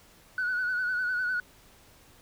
sine tone with vibrato, 1480 Hz, F#6, in tune, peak -25 dBFS, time 0.38-1.4 s, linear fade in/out 2 ms, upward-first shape sine, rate 9.9 Hz, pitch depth 47 cents each way, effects tanh soft clip ceiling -23 dBFS + pink hiss -57 dBFS RMS until 2.21 s

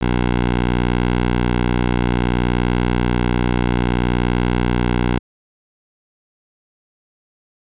10% pulse tone, 60.6 Hz, B1, 32 cents flat, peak -7 dBFS, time 0.01-5.19 s, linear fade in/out 10 ms, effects resampled to 8000 Hz

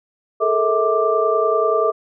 sine tone cluster, 425.8 / 456 / 645 / 1179 Hz, G#4 / A#4 / E5 / D6, +43 / -38 / -38 / +6 cents, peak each -20 dBFS, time 0.4-1.92 s, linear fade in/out 20 ms, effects none

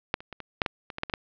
clicks, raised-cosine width 0.3 ms, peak -7 / -26 / -22 / -21 / -6 / -10 / -21 / -18 / -10 / -18 / -9 dBFS, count 11, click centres 0.141 / 0.205 / 0.327 / 0.403 / 0.618 / 0.662 / 0.902 / 0.984 / 1.034 / 1.098 / 1.138 s, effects low-pass 4000 Hz 12 dB/octave

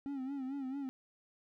triangle tone with vibrato, 270 Hz, C#4, 45 cents flat, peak -35 dBFS, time 0.06-0.89 s, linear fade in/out 0 ms, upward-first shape sine, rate 4.5 Hz, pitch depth 87 cents each way, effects none

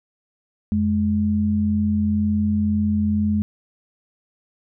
sine tone pair together, 88.5 / 210.5 Hz, F2 / G#3, +23 / +24 cents, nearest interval octave + minor third, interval 1501 cents, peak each -23 / -18 dBFS, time 0.72-3.42 s, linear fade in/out 0 ms, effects none

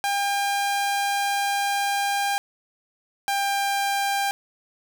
sawtooth tone pair in turn, 802 / 796.5 Hz, G5 / G5, +39 / +27 cents, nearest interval unison, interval 12 cents, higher first, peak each -18 dBFS, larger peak neither, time 0.04-2.38 / 3.28-4.31 s, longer first, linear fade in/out 0 ms, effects none

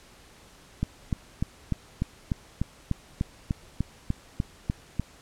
click train, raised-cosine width 5 ms, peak -13 dBFS, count 15, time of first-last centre 0.83-4.997 s, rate 3.36 Hz, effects pink hiss -53 dBFS RMS until 5.21 s + low-pass 10000 Hz 12 dB/octave

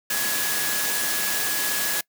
sine tone in noise, 1681 Hz, G#6, 20 cents sharp, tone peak -30 dBFS, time 0.1-2.01 s, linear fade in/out 5 ms, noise white, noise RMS -25 dBFS, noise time 0.1-2.01 s, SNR -8 dB, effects noise-tail reverb RT60 0.1 s tail -24 dB re dry + high-pass 150 Hz 12 dB/octave

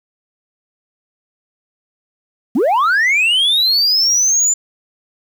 sine linear sweep, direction up, 198.3 to 7150 Hz, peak -8 dBFS, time 2.55-4.54 s, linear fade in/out 10 ms, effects tanh soft clip ceiling -10 dBFS + 7-bit

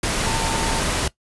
sine tone in noise, 902 Hz, A5, 43 cents sharp, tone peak -26 dBFS, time 0.26-0.8 s, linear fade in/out 5 ms, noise pink, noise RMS -22 dBFS, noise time 0.03-1.08 s, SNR -7 dB, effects noise-tail reverb RT60 0.1 s tail -18 dB re dry + resampled to 24000 Hz

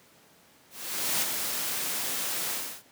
white noise with ADSR envelope, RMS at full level -26 dBFS, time 0.7-2.83 s, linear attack 520 ms, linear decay 23 ms, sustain -5 dB, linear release 310 ms, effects pink hiss -58 dBFS RMS until 2.91 s + high-pass 150 Hz 12 dB/octave

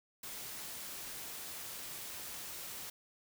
white noise, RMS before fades -45 dBFS, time 0.23-2.9 s, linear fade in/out 5 ms, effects none

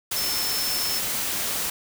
sine tone in noise, 5300 Hz, E8, 9 cents sharp, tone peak -27 dBFS, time 0.16-0.99 s, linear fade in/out 5 ms, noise white, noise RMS -27 dBFS, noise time 0.11-1.7 s, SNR -3 dB, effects none

